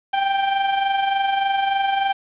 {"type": "tone with amplitude modulation", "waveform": "40% pulse", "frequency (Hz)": 786, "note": "G5", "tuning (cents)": 4, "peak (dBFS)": -15, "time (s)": [0.13, 2.13], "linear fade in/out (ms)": 10, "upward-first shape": "sine", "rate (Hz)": 23.4, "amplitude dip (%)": 45, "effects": ["resampled to 8000 Hz", "7-bit"]}